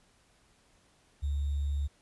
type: tone with sample-and-hold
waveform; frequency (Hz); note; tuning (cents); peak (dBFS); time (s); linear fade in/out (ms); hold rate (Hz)
sine; 71.3; C#2; +49; -28; 1.22-1.88; 20; 3675
effects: pink hiss -66 dBFS RMS until 2.01 s + resampled to 24000 Hz